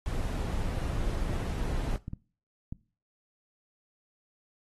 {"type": "noise", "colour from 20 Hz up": "brown", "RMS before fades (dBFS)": -31, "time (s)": [0.06, 1.96], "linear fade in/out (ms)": 0}
{"type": "clicks", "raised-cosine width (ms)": 5, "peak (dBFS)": -24, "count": 7, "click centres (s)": [0.771, 1.002, 1.31, 1.939, 2.081, 2.134, 2.725]}
{"effects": ["noise-tail reverb RT60 0.4 s tail -20 dB re dry", "AAC 32 kbps"]}